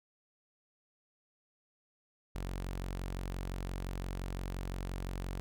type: tone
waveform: sawtooth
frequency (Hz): 45.79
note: F#1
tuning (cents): -17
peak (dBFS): -33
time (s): 2.35-5.4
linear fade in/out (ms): 0
effects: none